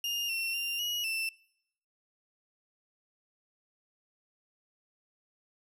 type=tone with pitch steps; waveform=35% pulse; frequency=2827 / 2715 / 2782 / 2902 / 2667 Hz; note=F7 / F7 / F7 / F#7 / E7; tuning=+20 / -50 / -7 / -34 / +20 cents; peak=-29 dBFS; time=0.04-1.29 s; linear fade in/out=2 ms; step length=250 ms; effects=noise-tail reverb RT60 0.8 s tail -25 dB re dry